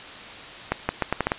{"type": "accelerating click train", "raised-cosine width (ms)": 0.5, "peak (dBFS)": -6, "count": 7, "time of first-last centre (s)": [0.72, 1.319], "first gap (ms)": 170, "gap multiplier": 0.78, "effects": ["white hiss -39 dBFS RMS until 1.38 s", "resampled to 8000 Hz"]}